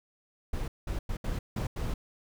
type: noise bursts at uneven times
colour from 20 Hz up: brown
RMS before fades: -32 dBFS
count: 6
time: 0.53-0.68 / 0.87-0.99 / 1.09-1.17 / 1.24-1.39 / 1.56-1.67 / 1.76-1.94 s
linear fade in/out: 5 ms
effects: none